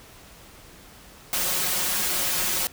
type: noise with comb filter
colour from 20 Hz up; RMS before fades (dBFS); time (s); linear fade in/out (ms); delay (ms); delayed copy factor
white; -25; 1.33-2.67; 0; 5.5; +0.95
effects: pink hiss -48 dBFS RMS until 2.72 s